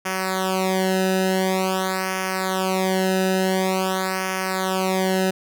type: tone with flanger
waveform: sawtooth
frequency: 188.3 Hz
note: F#3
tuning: 31 cents sharp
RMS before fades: -22 dBFS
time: 0.05-5.31 s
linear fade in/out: 10 ms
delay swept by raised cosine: 0.25 to 0.91 ms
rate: 0.47 Hz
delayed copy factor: -0.95
effects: none